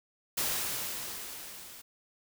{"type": "noise with level ramp", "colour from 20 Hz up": "white", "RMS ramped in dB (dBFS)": [-30, -49], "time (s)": [0.37, 1.82], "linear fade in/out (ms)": 10, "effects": []}